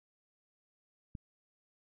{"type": "click", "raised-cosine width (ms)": 5, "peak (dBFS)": -30, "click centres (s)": 1.152, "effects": []}